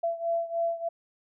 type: beating tone pair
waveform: sine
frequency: 672 / 675.3 Hz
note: E5 / E5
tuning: +33 / +42 cents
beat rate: 3.3 Hz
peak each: -28 / -31 dBFS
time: 0.03-0.89 s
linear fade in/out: 10 ms
effects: none